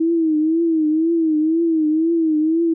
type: tone with vibrato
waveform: sine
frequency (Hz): 320.5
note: E4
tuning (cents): -49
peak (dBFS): -14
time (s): 0-2.74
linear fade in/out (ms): 10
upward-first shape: triangle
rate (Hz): 2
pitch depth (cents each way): 100
effects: none